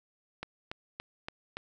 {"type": "click train", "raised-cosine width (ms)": 0.3, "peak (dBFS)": -21, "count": 5, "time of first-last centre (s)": [0.43, 1.57], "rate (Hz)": 3.51, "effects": []}